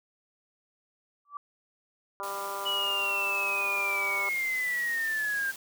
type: tone with exponential growth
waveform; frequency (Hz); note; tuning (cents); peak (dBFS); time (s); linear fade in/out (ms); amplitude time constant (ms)
sine; 1157; D6; -26; -31; 1.25-1.37; 2; 24
type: harmonic tone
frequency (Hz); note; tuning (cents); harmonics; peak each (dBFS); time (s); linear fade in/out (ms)
198.3; G3; +20; 2 / 3 / 4 / 5 / 6 / 7; -43 / -41 / -43 / -37 / -38 / -43; 2.2-4.29; 0
type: high-pass noise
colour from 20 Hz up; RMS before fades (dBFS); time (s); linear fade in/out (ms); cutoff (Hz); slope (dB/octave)
white; -43; 2.23-5.56; 2; 130; 96
type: linear sweep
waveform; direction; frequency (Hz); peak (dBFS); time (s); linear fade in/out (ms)
sine; down; 2950 to 1580; -27; 2.65-5.52; 20
effects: none